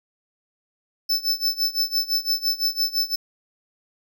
square tone with tremolo, 5274 Hz, E8, in tune, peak -18 dBFS, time 1.09-3.16 s, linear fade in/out 10 ms, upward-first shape sine, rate 5.9 Hz, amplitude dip 90%, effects none

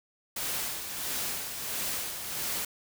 white noise with tremolo, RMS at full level -32 dBFS, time 0.36-2.65 s, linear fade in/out 5 ms, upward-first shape sine, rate 1.5 Hz, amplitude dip 50%, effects none

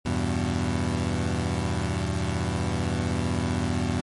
20% pulse chord, E minor, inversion none, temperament equal, 82.41 / 98 / 123.47 Hz, E2 / G2 / B2, 0 / 0 / 0 cents, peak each -23 / -24 / -25 dBFS, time 0.05-4.01 s, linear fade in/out 10 ms, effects MP3 48 kbps

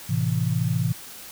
sine chord, A minor, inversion none, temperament equal, 110 / 130.81 / 164.81 Hz, A2 / C3 / E3, 0 / 0 / 0 cents, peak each -25 dBFS, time 0.09-0.93 s, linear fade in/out 10 ms, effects white hiss -41 dBFS RMS until 1.31 s

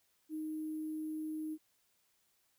sine tone with sample-and-hold, 311.1 Hz, D#4, in tune, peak -37 dBFS, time 0.29-1.58 s, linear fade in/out 50 ms, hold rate 11025 Hz, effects white hiss -75 dBFS RMS until 2.58 s

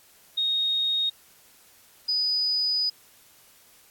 sine tone pair in turn, 3729 / 4970 Hz, A#7 / D#8, 0 / -3 cents, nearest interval perfect fourth, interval 497 cents, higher second, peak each -22 dBFS, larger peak neither, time 0.37-1.1 / 2.08-2.9 s, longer second, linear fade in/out 10 ms, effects white hiss -56 dBFS RMS until 3.9 s + AAC 64 kbps

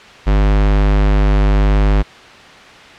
square tone, 50.4 Hz, G1, 49 cents sharp, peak -10 dBFS, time 0.26-2.03 s, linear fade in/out 20 ms, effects white hiss -37 dBFS RMS until 2.98 s + low-pass 3000 Hz 12 dB/octave

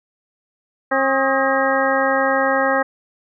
harmonic tone with a mistuned harmonic, 268.9 Hz, C4, 47 cents sharp, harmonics 1 / 2 / 3 / 4 / 5 / 6 / 7, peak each -25 / -19 / -22 / -25 / -24 / -23 / -24 dBFS, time 0.91-2.83 s, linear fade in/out 10 ms, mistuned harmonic 5, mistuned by -100 cents, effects none

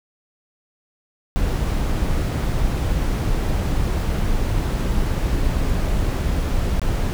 brown noise with dropouts, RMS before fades -20 dBFS, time 1.36-7.13 s, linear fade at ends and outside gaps 0 ms, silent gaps 6.795-6.817 s, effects none

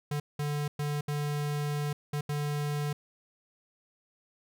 square tone bursts at uneven times, 146.8 Hz, D3, in tune, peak -30 dBFS, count 6, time 0.11-0.2 / 0.39-0.68 / 0.79-1.01 / 1.08-1.93 / 2.13-2.21 / 2.29-2.93 s, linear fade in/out 5 ms, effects none

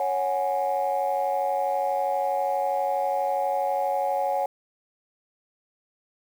sine chord, C# suspended fourth, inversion none, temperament just, 554.4 / 739.2 / 831.5 Hz, C#5 / F#5 / G#5, 0 / -2 / +2 cents, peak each -26 dBFS, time 0-4.46 s, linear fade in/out 2 ms, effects tanh soft clip ceiling -16 dBFS + 8-bit

